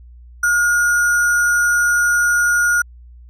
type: tone with sample-and-hold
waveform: sine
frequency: 1431 Hz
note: F6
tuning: 42 cents sharp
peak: -12 dBFS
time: 0.43-2.82 s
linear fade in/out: 5 ms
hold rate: 7350 Hz
effects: added 60 Hz sine -38 dBFS peak until 3.29 s + low-pass 12000 Hz 12 dB/octave